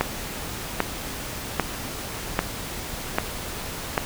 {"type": "click train", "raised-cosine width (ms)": 0.5, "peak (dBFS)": -4, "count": 6, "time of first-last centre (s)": [0.01, 3.978], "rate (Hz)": 1.26, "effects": ["pink hiss -33 dBFS RMS until 4.05 s"]}